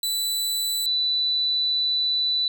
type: tone pair in turn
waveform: sawtooth / sine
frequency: 3977 / 3977 Hz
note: B7 / B7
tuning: +11 / +11 cents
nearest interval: unison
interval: 0 cents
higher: neither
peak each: -20 dBFS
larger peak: neither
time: 0.03-0.86 / 0.86-2.48 s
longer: second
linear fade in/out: 2 ms
effects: none